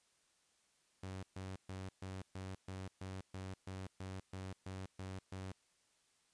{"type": "tone bursts", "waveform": "sawtooth", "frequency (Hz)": 94.6, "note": "F#2", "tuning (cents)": 39, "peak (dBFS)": -40, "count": 14, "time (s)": [1.03, 5.52], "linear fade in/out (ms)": 5, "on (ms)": 200, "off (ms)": 130, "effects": ["white hiss -75 dBFS RMS until 6.33 s", "resampled to 22050 Hz"]}